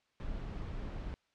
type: noise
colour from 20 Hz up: brown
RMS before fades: -40 dBFS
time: 0.2-1.14 s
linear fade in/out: 0 ms
effects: white hiss -75 dBFS RMS until 1.34 s + low-pass 4000 Hz 12 dB/octave